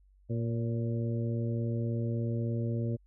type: harmonic tone with a mistuned harmonic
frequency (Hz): 116.54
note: A#2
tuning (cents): 0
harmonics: 1 / 2 / 3 / 4 / 5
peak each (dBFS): -30 / -36 / -40 / -42 / -44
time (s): 0.29-2.97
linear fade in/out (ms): 20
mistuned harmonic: 5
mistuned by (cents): -33
effects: added 48 Hz sine -59 dBFS peak until 3.06 s